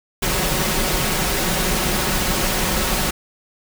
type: noise with comb filter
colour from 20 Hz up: pink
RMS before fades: -20 dBFS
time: 0.22-3.11 s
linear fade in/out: 10 ms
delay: 5.4 ms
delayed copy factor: +0.5
effects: none